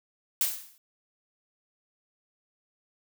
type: noise with exponential decay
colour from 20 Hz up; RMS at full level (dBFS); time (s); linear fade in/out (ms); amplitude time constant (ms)
blue; -23; 0.41-0.78; 1; 79
effects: none